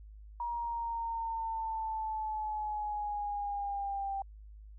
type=exponential sweep; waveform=sine; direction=down; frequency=951 to 784 Hz; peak=-33 dBFS; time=0.4-4.22 s; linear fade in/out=2 ms; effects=added 52 Hz sine -48 dBFS peak until 4.78 s